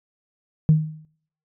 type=tone with exponential decay; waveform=sine; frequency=155.6 Hz; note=D#3; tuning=in tune; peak=-8 dBFS; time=0.69-1.05 s; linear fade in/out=0 ms; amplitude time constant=77 ms; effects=noise-tail reverb RT60 0.7 s tail -26 dB re dry + tanh soft clip ceiling -6 dBFS